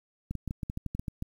clicks, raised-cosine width 5 ms, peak -21 dBFS, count 12, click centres 0.31 / 0.353 / 0.477 / 0.509 / 0.632 / 0.699 / 0.774 / 0.863 / 0.95 / 0.995 / 1.082 / 1.224 s, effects 9-bit

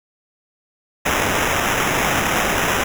violet noise with sample-and-hold, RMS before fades -19 dBFS, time 1.05-2.84 s, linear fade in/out 10 ms, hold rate 4410 Hz, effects none

